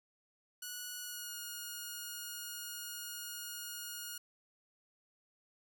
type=tone with pitch glide; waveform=5% pulse; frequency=1466 to 1435 Hz; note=F#6 to F6; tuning=-16 to +47 cents; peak=-31 dBFS; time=0.62-4.18 s; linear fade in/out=5 ms; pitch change=-37 cents; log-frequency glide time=0.97-1.37 s; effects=none